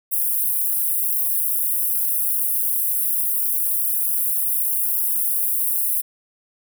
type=high-pass noise; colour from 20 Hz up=white; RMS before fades=-21 dBFS; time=0.11-6.02 s; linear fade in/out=20 ms; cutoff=9900 Hz; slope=48 dB/octave; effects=none